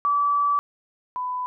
sine tone pair in turn, 1153 / 999 Hz, D6 / B5, -32 / +20 cents, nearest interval major second, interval 248 cents, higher first, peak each -18 / -25 dBFS, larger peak first, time 0.05-0.59 / 1.16-1.46 s, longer first, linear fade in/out 0 ms, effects none

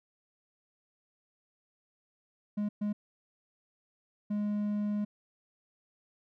triangle tone bursts at uneven times, 207.7 Hz, G#3, in tune, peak -27 dBFS, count 3, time 2.57-2.69 / 2.81-2.93 / 4.3-5.05 s, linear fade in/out 10 ms, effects none

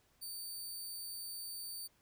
15% pulse tone, 4589 Hz, D8, 41 cents flat, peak -36 dBFS, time 0.21-1.88 s, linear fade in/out 20 ms, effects pink hiss -72 dBFS RMS until 2.01 s

